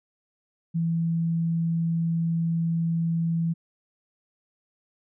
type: tone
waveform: sine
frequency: 166 Hz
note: E3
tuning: 12 cents sharp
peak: -22 dBFS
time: 0.74-3.54 s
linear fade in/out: 20 ms
effects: none